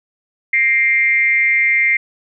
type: tone with frequency modulation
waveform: sine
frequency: 2100 Hz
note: C7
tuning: 6 cents sharp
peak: -11 dBFS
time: 0.53-1.97 s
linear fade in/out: 5 ms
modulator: 238 Hz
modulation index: 0.57
effects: none